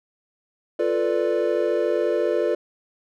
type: chord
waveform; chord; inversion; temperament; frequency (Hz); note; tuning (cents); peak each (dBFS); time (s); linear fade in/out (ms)
triangle; B half-diminished seventh; second; equal; 349.2 / 440 / 493.9 / 587.3; F4 / A4 / B4 / D5; 0 / 0 / 0 / 0; -23; 0.79-2.55; 5
effects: none